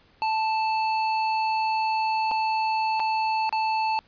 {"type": "tone with dropouts", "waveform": "square", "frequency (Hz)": 880, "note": "A5", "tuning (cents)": 0, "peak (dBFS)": -23, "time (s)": [0.22, 3.99], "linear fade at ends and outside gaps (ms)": 0, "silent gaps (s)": [[2.312, 2.316], [2.996, 3.001], [3.493, 3.526]], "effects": ["pink hiss -59 dBFS RMS until 4.07 s", "resampled to 11025 Hz"]}